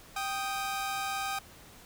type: tone pair together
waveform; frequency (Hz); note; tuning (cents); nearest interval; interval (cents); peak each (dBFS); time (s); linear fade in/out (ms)
sawtooth; 784 / 1242.8; G5 / D#6; 0 / -2; minor sixth; 798; -30 / -32; 0.16-1.39; 5
effects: pink hiss -53 dBFS RMS until 1.85 s